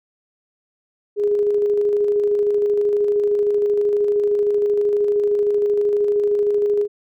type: tone with tremolo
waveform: sine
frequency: 412.5 Hz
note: G#4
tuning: 12 cents flat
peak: -14 dBFS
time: 1.16-6.88 s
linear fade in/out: 50 ms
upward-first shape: square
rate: 13 Hz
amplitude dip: 25%
effects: none